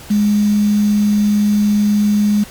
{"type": "tone with quantisation", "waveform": "sine", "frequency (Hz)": 207.7, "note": "G#3", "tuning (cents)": 0, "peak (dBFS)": -10, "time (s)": [0.1, 2.44], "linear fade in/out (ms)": 10, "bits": 5, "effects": ["pink hiss -36 dBFS RMS until 2.5 s", "MP3 96 kbps"]}